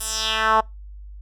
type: tone with band-pass filter sweep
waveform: 10% pulse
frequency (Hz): 220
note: A3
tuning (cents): 0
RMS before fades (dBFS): -21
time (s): 0-0.61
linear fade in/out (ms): 10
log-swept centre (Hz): 11000 to 850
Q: 2.4
effects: noise-tail reverb RT60 0.2 s tail -25 dB re dry + added 50 Hz sine -36 dBFS peak until 1.21 s